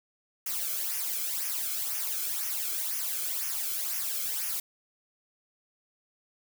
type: noise with flanger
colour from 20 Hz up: blue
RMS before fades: -32 dBFS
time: 0.46-4.6 s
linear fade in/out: 5 ms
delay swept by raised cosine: 0.24 to 1.1 ms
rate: 2 Hz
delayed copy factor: -0.7
effects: none